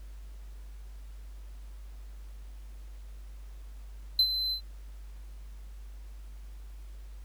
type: tone with ADSR envelope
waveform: triangle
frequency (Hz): 4063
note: B7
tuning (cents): +48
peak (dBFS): -17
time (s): 4.19-4.61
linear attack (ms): 3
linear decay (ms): 71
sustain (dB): -10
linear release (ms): 89
effects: added 50 Hz sine -42 dBFS peak until 7.24 s + pink hiss -62 dBFS RMS until 7.24 s